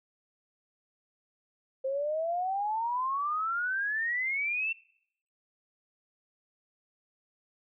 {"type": "exponential sweep", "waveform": "sine", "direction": "up", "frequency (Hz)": [523.3, 2716], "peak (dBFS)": -28, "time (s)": [1.84, 4.73], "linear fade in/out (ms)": 10, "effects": ["noise-tail reverb RT60 0.7 s tail -23 dB re dry"]}